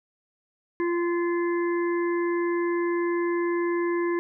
harmonic tone, 345.2 Hz, F4, 20 cents flat, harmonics 1 / 3 / 5 / 6, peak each -23 / -33 / -37 / -39 dBFS, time 0.8-4.19 s, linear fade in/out 0 ms, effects none

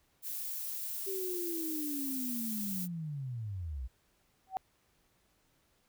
violet noise, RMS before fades -39 dBFS, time 0.22-2.88 s, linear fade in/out 50 ms
sine linear sweep, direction down, 392 to 57 Hz, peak -36 dBFS, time 1.06-3.88 s, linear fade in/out 20 ms
sine tone with exponential growth, 761 Hz, F#5, 48 cents sharp, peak -27 dBFS, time 4.47-4.57 s, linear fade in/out 0 ms, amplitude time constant 20 ms
effects pink hiss -72 dBFS RMS until 5.88 s

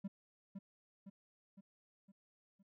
triangle tone with echo, 196 Hz, G3, in tune, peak -37 dBFS, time 0.04-0.08 s, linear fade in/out 10 ms, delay 510 ms, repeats 5, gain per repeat -5 dB, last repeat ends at 2.63 s, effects none

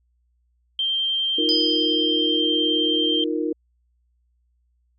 sine tone, 3155 Hz, G7, 10 cents sharp, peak -20 dBFS, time 0.79-3.24 s, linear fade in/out 2 ms
sine chord, Eb suspended second, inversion none, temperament just, 311.1 / 350 / 466.7 Hz, Eb4 / F4 / Bb4, 0 / +4 / +2 cents, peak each -24 / -27 / -27 dBFS, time 1.38-3.53 s, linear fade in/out 5 ms
sine tone with exponential decay, 4978 Hz, D#8, in tune, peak -18 dBFS, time 1.49-2.41 s, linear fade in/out 0 ms, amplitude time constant 200 ms
effects added 60 Hz sine -63 dBFS peak until 4.98 s

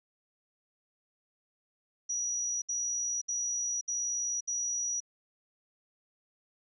sine tone bursts, 5820 Hz, F#8, 29 cents flat, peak -30 dBFS, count 5, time 2.09-5.004 s, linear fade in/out 10 ms, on 530 ms, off 66 ms, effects none

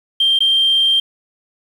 sine tone with dropouts, 3169 Hz, G7, 18 cents sharp, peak -10 dBFS, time 0.2-1 s, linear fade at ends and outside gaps 5 ms, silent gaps 0.39-0.404 s, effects tanh soft clip ceiling -6 dBFS + 7-bit

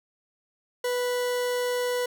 40% pulse tone, 492.7 Hz, B4, 4 cents flat, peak -24 dBFS, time 0.84-2.06 s, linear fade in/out 5 ms, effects none

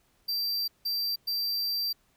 square tone bursts at uneven times, 4699 Hz, D8, in tune, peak -28 dBFS, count 3, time 0.28-0.68 / 0.85-1.16 / 1.27-1.93 s, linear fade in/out 10 ms, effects pink hiss -68 dBFS RMS until 2.16 s

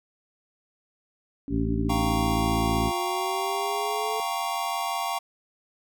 sine exponential sweep, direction up, 277.2 to 440 Hz, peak -31 dBFS, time 1.48-4.2 s, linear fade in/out 0 ms
harmonic tone, 55.6 Hz, A1, 19 cents sharp, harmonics 1 / 2 / 3 / 4 / 5 / 7, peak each -29 / -30 / -33 / -30 / -31 / -34 dBFS, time 1.49-2.92 s, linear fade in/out 50 ms
square chord, G half-diminished seventh, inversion third, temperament equal, 698.5 / 784 / 932.3 / 1108.7 Hz, F5 / G5 / Bb5 / Db6, 0 / 0 / 0 / 0 cents, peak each -33 dBFS, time 1.89-5.19 s, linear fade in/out 10 ms
effects none

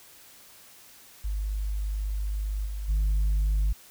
sine tone with level steps, 51 Hz, G#1, 31 cents flat, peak -26 / -30 / -19 dBFS, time 1.24-3.73 s, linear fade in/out 10 ms, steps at 2.65 / 2.88 s, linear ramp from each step 20 ms, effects tanh soft clip ceiling -20 dBFS + white hiss -52 dBFS RMS until 3.9 s

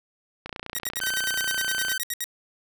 click train, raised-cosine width 0.3 ms, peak -18 dBFS, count 44, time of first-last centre 0.46-1.918 s, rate 29.5 Hz
5% pulse tone bursts, 1900 Hz, A#6, 33 cents sharp, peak -16 dBFS, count 15, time 0.75-2.241 s, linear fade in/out 0 ms, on 35 ms, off 69 ms
sawtooth tone, 1538 Hz, G6, 33 cents flat, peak -22 dBFS, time 1.01-1.98 s, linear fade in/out 5 ms
effects none

